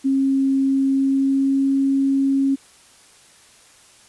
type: tone with pitch glide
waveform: sine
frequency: 270.2 to 272.6 Hz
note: C#4 to C#4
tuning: -44 to -29 cents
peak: -15 dBFS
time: 0.04-2.56 s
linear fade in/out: 20 ms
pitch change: +15 cents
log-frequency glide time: 0.84-1.7 s
effects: white hiss -50 dBFS RMS until 4.08 s + resampled to 24000 Hz